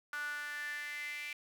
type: tone with high-pass filter sweep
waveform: sawtooth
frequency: 293.7 Hz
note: D4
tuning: in tune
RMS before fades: -41 dBFS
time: 0.13-1.33 s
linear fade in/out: 2 ms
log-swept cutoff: 1400 to 2300 Hz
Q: 8.6
effects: none